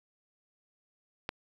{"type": "click", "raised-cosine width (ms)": 0.3, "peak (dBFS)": -17, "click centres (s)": 1.291, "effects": ["8-bit"]}